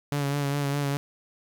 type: tone with vibrato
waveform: sawtooth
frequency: 142.1 Hz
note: C#3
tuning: 43 cents sharp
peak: -21 dBFS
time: 0.12-0.97 s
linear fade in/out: 0 ms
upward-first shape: sine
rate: 4.9 Hz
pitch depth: 32 cents each way
effects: 9-bit